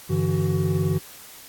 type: tone cluster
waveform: triangle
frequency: 96.6 / 144.9 / 164.3 / 375.3 Hz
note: G2 / D3 / E3 / F#4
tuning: -25 / -23 / -5 / +25 cents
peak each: -24 / -23 / -22 / -25 dBFS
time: 0.09-0.99 s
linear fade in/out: 20 ms
effects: white hiss -44 dBFS RMS until 1.48 s + AAC 64 kbps